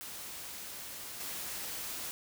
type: noise with level steps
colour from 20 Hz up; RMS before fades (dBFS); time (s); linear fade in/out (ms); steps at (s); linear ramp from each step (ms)
white; -44 / -40; 0.01-2.11; 0; 1.2; 5
effects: none